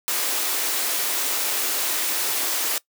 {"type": "high-pass noise", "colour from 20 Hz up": "white", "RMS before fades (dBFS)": -24, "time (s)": [0.08, 2.78], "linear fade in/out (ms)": 0, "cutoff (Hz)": 270, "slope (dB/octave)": 48, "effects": ["noise-tail reverb RT60 0.1 s tail -20 dB re dry"]}